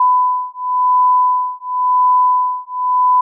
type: beating tone pair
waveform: sine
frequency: 1000 / 1000.94 Hz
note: B5 / B5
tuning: +21 / +23 cents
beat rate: 0.94 Hz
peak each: -14 dBFS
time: 0-3.21 s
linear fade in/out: 5 ms
effects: none